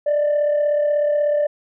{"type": "tone pair together", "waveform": "sine", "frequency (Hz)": [588.6, 625], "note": ["D5", "D#5"], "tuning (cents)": [4, 8], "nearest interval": "minor second", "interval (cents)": 104, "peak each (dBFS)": [-14, -25], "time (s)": [0.06, 1.47], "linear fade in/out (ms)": 10, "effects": ["tanh soft clip ceiling -13 dBFS"]}